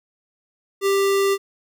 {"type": "tone", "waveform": "square", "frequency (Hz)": 394.2, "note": "G4", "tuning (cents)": 10, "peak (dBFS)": -17, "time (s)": [0.81, 1.38], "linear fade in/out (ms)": 50, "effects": []}